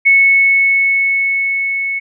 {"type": "tone with level ramp", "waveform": "sine", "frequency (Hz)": 2204, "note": "C#7", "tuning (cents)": -11, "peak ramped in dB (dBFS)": [-5, -16], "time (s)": [0.05, 2], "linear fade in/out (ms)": 20, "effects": []}